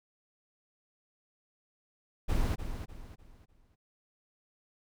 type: noise with echo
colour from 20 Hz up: brown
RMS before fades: -28 dBFS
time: 2.28-2.56 s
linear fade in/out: 20 ms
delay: 300 ms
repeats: 4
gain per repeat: -9 dB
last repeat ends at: 3.76 s
effects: none